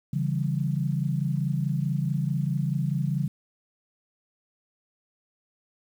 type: chord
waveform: sine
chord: C# diminished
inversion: none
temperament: equal with one note detuned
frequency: 140.12 / 164.81 / 196 Hz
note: C#3 / E3 / G3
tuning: +19 / 0 / 0 cents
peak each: -26 / -28 / -32 dBFS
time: 0.13-3.28 s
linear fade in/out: 5 ms
effects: 9-bit